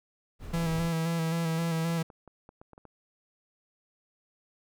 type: noise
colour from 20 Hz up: brown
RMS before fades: -39 dBFS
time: 0.39-0.91 s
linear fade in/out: 50 ms
type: tone with vibrato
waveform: 45% pulse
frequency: 164.81 Hz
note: E3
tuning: in tune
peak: -27 dBFS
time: 0.53-2.03 s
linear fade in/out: 10 ms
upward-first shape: square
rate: 3.8 Hz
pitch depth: 25 cents each way
type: clicks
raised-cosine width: 1 ms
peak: -35 dBFS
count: 10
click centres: 1.62 / 1.902 / 2.022 / 2.102 / 2.277 / 2.491 / 2.615 / 2.733 / 2.779 / 2.853 s
effects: none